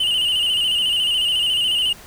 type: tone with vibrato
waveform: triangle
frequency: 2941 Hz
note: F#7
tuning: 11 cents flat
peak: -15 dBFS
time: 0-1.93 s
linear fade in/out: 5 ms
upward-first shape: square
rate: 14 Hz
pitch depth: 56 cents each way
effects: pink hiss -42 dBFS RMS until 2.06 s